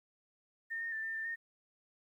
sine tone with pitch steps, 1821 / 1838 / 1771 / 1799 / 1786 / 1836 Hz, A#6 / A#6 / A6 / A6 / A6 / A#6, -41 / -25 / +11 / +38 / +25 / -27 cents, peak -36 dBFS, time 0.7-1.36 s, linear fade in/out 20 ms, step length 110 ms, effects 12-bit

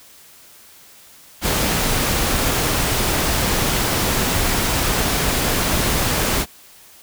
pink noise, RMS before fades -19 dBFS, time 1.41-6.46 s, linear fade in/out 50 ms, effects white hiss -46 dBFS RMS until 7.02 s

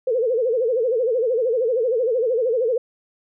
sine tone with vibrato, 479.1 Hz, A#4, 47 cents sharp, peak -17 dBFS, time 0.07-2.78 s, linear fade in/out 5 ms, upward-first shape sine, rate 13 Hz, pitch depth 160 cents each way, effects none

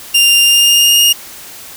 sawtooth tone with pitch glide, 2794 to 2843 Hz, F7 to F7, 0 to +30 cents, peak -3 dBFS, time 0.14-1.13 s, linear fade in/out 10 ms, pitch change +30 cents, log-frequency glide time 0.4-1.02 s, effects white hiss -32 dBFS RMS until 1.76 s

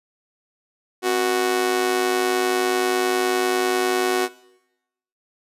sawtooth tone with amplitude modulation, 369.7 Hz, F#4, 1 cent flat, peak -11 dBFS, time 1.02-4.29 s, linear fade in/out 50 ms, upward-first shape sine, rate 110 Hz, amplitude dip 70%, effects noise-tail reverb RT60 0.9 s tail -20 dB re dry + resampled to 32000 Hz

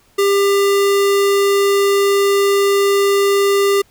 square tone, 398.8 Hz, G4, 30 cents sharp, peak -12 dBFS, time 0.18-3.82 s, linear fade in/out 10 ms, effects pink hiss -54 dBFS RMS until 3.9 s

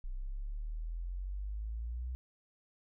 sine exponential sweep, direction up, 30.87 to 63.4 Hz, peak -36 dBFS, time 0.04-2.15 s, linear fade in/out 0 ms, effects none

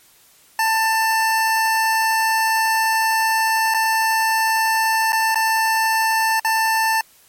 25% pulse tone with dropouts, 889 Hz, A5, 18 cents sharp, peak -12 dBFS, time 0.59-7.01 s, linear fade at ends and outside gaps 2 ms, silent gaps 3.74-3.745 / 5.122-5.129 / 5.346-5.356 / 6.397-6.447 s, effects white hiss -52 dBFS RMS until 7.28 s + MP3 64 kbps

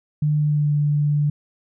sine tone with pitch glide, 150 to 147.17 Hz, D3 to D3, +37 to +4 cents, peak -16 dBFS, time 0.22-1.3 s, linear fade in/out 5 ms, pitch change -33 cents, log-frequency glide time 0.38-0.72 s, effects none

